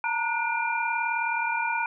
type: tone cluster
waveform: sine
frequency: 903 / 942 / 1456 / 2386 Hz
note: A5 / A#5 / F#6 / D7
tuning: +45 / +18 / -28 / +27 cents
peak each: -30 dBFS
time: 0.04-1.86 s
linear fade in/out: 2 ms
effects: none